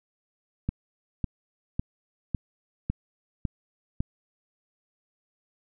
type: click train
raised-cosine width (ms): 5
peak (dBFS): -14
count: 7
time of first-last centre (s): 0.69-4.005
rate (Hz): 1.81
effects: none